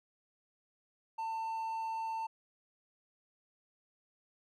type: tone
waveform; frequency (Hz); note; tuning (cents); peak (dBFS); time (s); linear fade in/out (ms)
triangle; 896; A5; +31; -33; 1.18-2.27; 10
effects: none